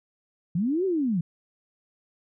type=linear two-way sweep; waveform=sine; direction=up then down; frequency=155.4 to 393.1 to 155.4 Hz; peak=-22 dBFS; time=0.55-1.21 s; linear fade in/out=5 ms; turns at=0.85 s; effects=none